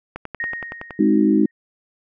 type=click train; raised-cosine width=0.5 ms; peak=-15 dBFS; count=9; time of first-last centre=0.16-0.908 s; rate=10.7 Hz
type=tone with exponential decay; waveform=sine; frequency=1864.7 Hz; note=A#6; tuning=in tune; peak=-21 dBFS; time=0.4-1.51 s; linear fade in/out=2 ms; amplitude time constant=240 ms
type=chord; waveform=sine; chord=Ab dominant seventh; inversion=none; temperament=equal; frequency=207.7 / 261.6 / 311.1 / 370 Hz; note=Ab3 / C4 / Eb4 / Gb4; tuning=0 / 0 / 0 / 0 cents; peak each=-17 / -21 / -16 / -22 dBFS; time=0.99-1.46 s; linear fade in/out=5 ms
effects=none